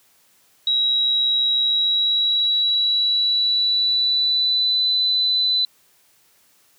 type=tone with pitch glide; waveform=sine; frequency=3858 to 4003 Hz; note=B7 to B7; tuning=-41 to +23 cents; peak=-16 dBFS; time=0.67-5.65 s; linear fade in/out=2 ms; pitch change=+64 cents; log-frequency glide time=1.61-4.87 s; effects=white hiss -58 dBFS RMS until 6.78 s + high-pass 80 Hz 12 dB/octave